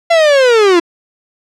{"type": "linear sweep", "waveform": "45% pulse", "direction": "down", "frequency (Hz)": [686, 329.6], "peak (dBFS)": -6, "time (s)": [0.1, 0.8], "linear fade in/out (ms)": 10, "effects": ["low-pass 5000 Hz 12 dB/octave"]}